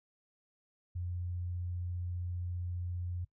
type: tone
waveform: sine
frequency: 88.5 Hz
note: F2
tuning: 23 cents sharp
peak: -35 dBFS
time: 0.95-3.25 s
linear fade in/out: 10 ms
effects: noise-tail reverb RT60 0.1 s tail -19 dB re dry